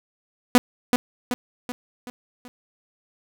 sawtooth tone with echo, 246.9 Hz, B3, in tune, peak -6 dBFS, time 0.55-0.58 s, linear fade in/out 0 ms, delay 380 ms, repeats 5, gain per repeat -6 dB, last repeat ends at 2.48 s, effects none

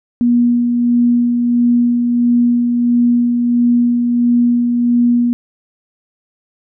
sine tone with tremolo, 240.3 Hz, B3, 47 cents flat, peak -8 dBFS, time 0.21-5.33 s, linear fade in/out 0 ms, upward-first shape sine, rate 1.5 Hz, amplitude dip 35%, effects none

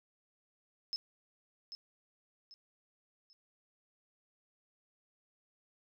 sine tone with echo, 5200 Hz, E8, 24 cents flat, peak -34 dBFS, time 0.93-0.96 s, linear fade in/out 0 ms, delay 790 ms, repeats 3, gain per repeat -9 dB, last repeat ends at 3.33 s, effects none

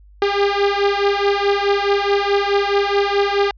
sawtooth beating tone pair, 399.8 / 404.5 Hz, G4 / G#4, +34 / -46 cents, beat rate 4.7 Hz, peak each -14 dBFS, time 0.22-3.51 s, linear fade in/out 2 ms, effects added 50 Hz sine -43 dBFS peak until 3.57 s + resampled to 11025 Hz

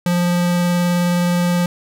square tone with vibrato, 175.7 Hz, F3, 11 cents sharp, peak -15 dBFS, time 0.06-1.66 s, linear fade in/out 2 ms, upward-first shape sine, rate 19 Hz, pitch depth 8 cents each way, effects none

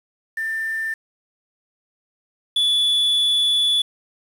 sine / triangle tone pair in turn, 1788 / 3444 Hz, A6 / A7, +27 / -38 cents, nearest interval major seventh, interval 1135 cents, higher second, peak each -22 / -14 dBFS, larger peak second, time 0.37-0.94 / 2.56-3.82 s, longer second, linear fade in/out 5 ms, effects resampled to 32000 Hz + 7-bit

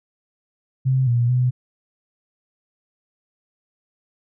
sine tone with pitch steps, 131.1 / 119.7 / 125.6 Hz, C3 / A#2 / B2, +4 / +46 / +30 cents, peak -15 dBFS, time 0.85-1.51 s, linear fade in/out 20 ms, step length 220 ms, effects none

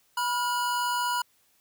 square tone pair together, 978.2 / 1423 Hz, B5 / F6, -17 / +32 cents, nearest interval tritone, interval 649 cents, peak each -27 / -33 dBFS, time 0.17-1.22 s, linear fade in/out 5 ms, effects white hiss -66 dBFS RMS until 1.6 s

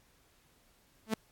sawtooth tone with exponential growth, 220 Hz, A3, in tune, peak -22 dBFS, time 1.06-1.14 s, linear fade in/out 5 ms, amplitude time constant 17 ms, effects pink hiss -67 dBFS RMS until 1.31 s + AAC 64 kbps

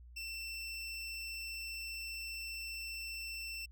25% pulse tone, 2685 Hz, E7, 31 cents sharp, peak -37 dBFS, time 0.16-3.66 s, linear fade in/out 10 ms, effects added 60 Hz sine -52 dBFS peak until 3.71 s

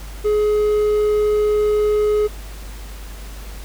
triangle tone, 421.3 Hz, G#4, 25 cents sharp, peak -12 dBFS, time 0.24-2.28 s, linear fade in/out 20 ms, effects added 50 Hz sine -31 dBFS peak until 3.64 s + pink hiss -40 dBFS RMS until 3.64 s

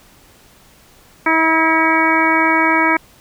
harmonic tone with a mistuned harmonic, 321.7 Hz, E4, 42 cents flat, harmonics 1 / 2 / 3 / 4 / 5 / 6 / 7, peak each -18 / -23 / -17 / -20 / -20 / -22 / -17 dBFS, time 1.26-2.97 s, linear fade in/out 5 ms, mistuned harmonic 5, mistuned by +17 cents, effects pink hiss -48 dBFS RMS until 3.2 s

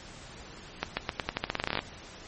accelerating click train, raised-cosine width 0.3 ms, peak -11 dBFS, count 17, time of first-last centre 0.83-1.791 s, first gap 140 ms, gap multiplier 0.87, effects pink hiss -47 dBFS RMS until 2.27 s + MP3 32 kbps

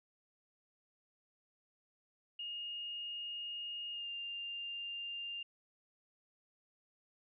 sine tone with pitch glide, 2850 to 2798 Hz, F7 to F7, +34 to +3 cents, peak -40 dBFS, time 2.39-5.43 s, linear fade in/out 5 ms, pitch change -31 cents, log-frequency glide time 3.92-4.09 s, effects none

